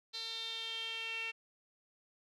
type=tone with band-pass filter sweep; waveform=sawtooth; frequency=452.6 Hz; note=A4; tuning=49 cents sharp; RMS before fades=-41 dBFS; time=0.13-1.32 s; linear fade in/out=20 ms; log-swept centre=4100 to 2600 Hz; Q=7; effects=none